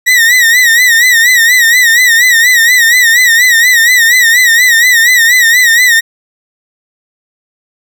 40% pulse tone with vibrato, 1911 Hz, A#6, 43 cents sharp, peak -3 dBFS, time 0.06-6.01 s, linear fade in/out 20 ms, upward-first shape sine, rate 4.2 Hz, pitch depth 99 cents each way, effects none

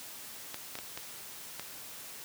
clicks, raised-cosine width 0.2 ms, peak -21 dBFS, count 5, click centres 0.544 / 0.754 / 0.788 / 0.975 / 1.596 s, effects white hiss -46 dBFS RMS until 2.24 s + high-pass 80 Hz 12 dB/octave

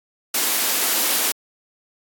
white high-pass noise, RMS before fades -20 dBFS, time 0.34-1.32 s, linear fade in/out 5 ms, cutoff 210 Hz, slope 48 dB/octave, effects AAC 64 kbps

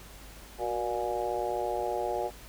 harmonic tone with a mistuned harmonic, 119 Hz, A#2, 36 cents sharp, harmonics 3 / 4 / 5 / 6 / 7, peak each -35 / -35 / -35 / -35 / -35 dBFS, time 0.58-2.31 s, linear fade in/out 50 ms, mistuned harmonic 3, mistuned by +52 cents, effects added 50 Hz sine -50 dBFS peak until 2.48 s + pink hiss -50 dBFS RMS until 2.48 s

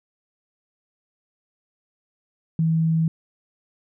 sine tone, 162 Hz, E3, 30 cents flat, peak -17 dBFS, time 2.59-3.08 s, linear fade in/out 2 ms, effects none

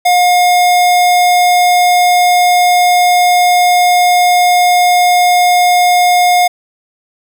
square tone, 715 Hz, F5, 41 cents sharp, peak -7 dBFS, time 0.05-6.48 s, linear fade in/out 10 ms, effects none

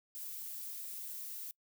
violet noise, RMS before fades -44 dBFS, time 0.15-1.51 s, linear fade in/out 0 ms, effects noise-tail reverb RT60 0.1 s tail -25 dB re dry

